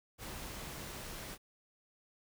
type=noise; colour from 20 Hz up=pink; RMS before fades=-45 dBFS; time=0.18-1.38 s; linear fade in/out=50 ms; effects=none